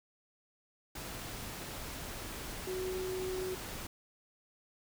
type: tone in noise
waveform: sine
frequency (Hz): 371.8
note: F#4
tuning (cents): +8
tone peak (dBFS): -35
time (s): 2.67-3.55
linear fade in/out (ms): 5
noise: pink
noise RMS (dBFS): -43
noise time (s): 0.95-3.87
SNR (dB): +5
effects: none